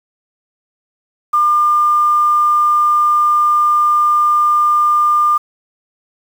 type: tone with quantisation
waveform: sine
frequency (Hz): 1200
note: D6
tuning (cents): +37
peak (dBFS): -9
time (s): 1.33-5.38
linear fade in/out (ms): 10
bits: 6
effects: none